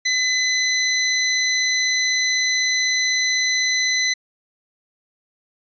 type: tone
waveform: 20% pulse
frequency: 2016 Hz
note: B6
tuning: 35 cents sharp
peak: -12 dBFS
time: 0.05-4.14 s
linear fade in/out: 10 ms
effects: resampled to 16000 Hz